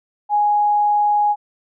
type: tone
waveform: sine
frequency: 830.6 Hz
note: G#5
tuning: in tune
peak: -13 dBFS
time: 0.29-1.36 s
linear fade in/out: 50 ms
effects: none